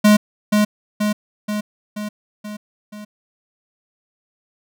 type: tone with echo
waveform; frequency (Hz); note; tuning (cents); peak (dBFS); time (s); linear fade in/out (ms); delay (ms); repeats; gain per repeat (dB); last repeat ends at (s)
square; 209.8; G#3; +18; -9; 0.04-0.17; 10; 480; 6; -4; 3.05
effects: none